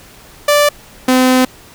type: tone pair in turn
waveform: sawtooth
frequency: 586 / 256.1 Hz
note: D5 / C4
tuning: -4 / -37 cents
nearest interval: octave + major second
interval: 1433 cents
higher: first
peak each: -4 dBFS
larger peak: neither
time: 0.48-0.69 / 1.08-1.45 s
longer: second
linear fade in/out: 5 ms
effects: pink hiss -40 dBFS RMS until 1.74 s